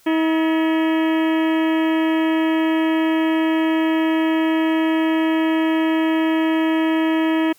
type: harmonic tone with a mistuned harmonic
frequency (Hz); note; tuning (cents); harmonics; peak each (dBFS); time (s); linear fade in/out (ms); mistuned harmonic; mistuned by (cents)
320.2; D#4; +50; 1 / 2 / 3 / 4 / 5 / 6 / 7 / 8 / 9 / 10; -16 / -27 / -28 / -34 / -32 / -34 / -35 / -36 / -39 / -37; 0.06-7.53; 10; 5; +100
effects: white hiss -54 dBFS RMS until 7.58 s